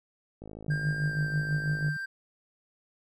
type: click train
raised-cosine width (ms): 2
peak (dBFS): -30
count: 79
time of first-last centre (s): 0.42-1.883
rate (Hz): 53.3
type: tone with tremolo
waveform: sine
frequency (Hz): 149.4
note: D3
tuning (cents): +30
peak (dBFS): -24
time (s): 0.68-1.97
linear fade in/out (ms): 5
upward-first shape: sine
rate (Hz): 6.1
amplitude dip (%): 75
type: tone with pitch glide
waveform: triangle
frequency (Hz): 1600 to 1576.2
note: G6 to G6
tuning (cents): +35 to +9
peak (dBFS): -31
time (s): 0.7-2.06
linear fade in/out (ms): 10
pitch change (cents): -26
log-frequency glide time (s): 1.01-1.21
effects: none